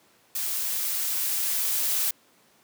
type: noise with level ramp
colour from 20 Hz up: blue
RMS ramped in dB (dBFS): -29 to -25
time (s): 0.35-2.11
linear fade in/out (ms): 5
effects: pink hiss -60 dBFS RMS until 2.63 s + high-pass 200 Hz 12 dB/octave